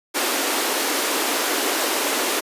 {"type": "high-pass noise", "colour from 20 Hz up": "pink", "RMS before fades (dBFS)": -22, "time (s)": [0.14, 2.41], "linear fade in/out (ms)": 20, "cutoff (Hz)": 270, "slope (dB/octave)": 48, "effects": ["resampled to 32000 Hz"]}